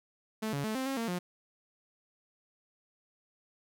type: tone with pitch steps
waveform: sawtooth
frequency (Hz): 218.4 / 141.4 / 217.5 / 262.1 / 270.3 / 229.3 / 178.3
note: A3 / C#3 / A3 / C4 / C#4 / A#3 / F3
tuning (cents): -13 / +35 / -20 / +3 / -44 / -28 / +36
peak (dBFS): -28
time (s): 0.42-1.19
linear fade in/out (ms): 10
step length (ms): 110
effects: none